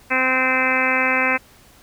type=harmonic tone; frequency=258.8 Hz; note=C4; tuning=19 cents flat; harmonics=1 / 2 / 3 / 4 / 5 / 6 / 7 / 8 / 9 / 10; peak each=-27 / -26 / -28 / -26 / -28 / -24 / -27 / -22 / -25 / -24 dBFS; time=0.1-1.38 s; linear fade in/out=20 ms; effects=pink hiss -50 dBFS RMS until 1.82 s